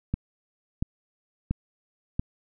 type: click train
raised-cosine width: 5 ms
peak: -13 dBFS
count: 4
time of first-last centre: 0.14-2.195 s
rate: 1.46 Hz
effects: none